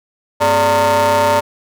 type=ring-modulated tone; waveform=40% pulse; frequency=162.8 Hz; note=E3; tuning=21 cents flat; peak=-7 dBFS; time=0.4-1.41 s; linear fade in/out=20 ms; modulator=749 Hz; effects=none